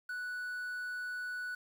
triangle tone with quantisation, 1480 Hz, F#6, in tune, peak -35 dBFS, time 0.09-1.55 s, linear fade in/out 5 ms, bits 10, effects none

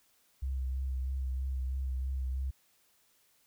sine tone with vibrato, 65.41 Hz, C2, in tune, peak -31 dBFS, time 0.42-2.51 s, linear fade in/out 10 ms, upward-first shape sine, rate 3.1 Hz, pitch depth 29 cents each way, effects white hiss -69 dBFS RMS until 3.46 s

